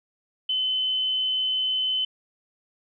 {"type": "tone", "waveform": "sine", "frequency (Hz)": 3042, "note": "F#7", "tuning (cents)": 47, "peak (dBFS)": -22, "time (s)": [0.49, 2.05], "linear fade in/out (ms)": 5, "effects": []}